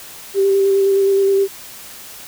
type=tone with vibrato; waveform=sine; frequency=392 Hz; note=G4; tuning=in tune; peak=-11 dBFS; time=0.34-1.48 s; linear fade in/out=50 ms; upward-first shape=square; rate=9.6 Hz; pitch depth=13 cents each way; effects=white hiss -36 dBFS RMS until 2.27 s